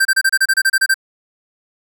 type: tone bursts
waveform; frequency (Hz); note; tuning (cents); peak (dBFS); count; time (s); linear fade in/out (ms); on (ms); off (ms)
square; 1568; G6; 0; -11; 12; 0-0.943; 10; 52; 29
effects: none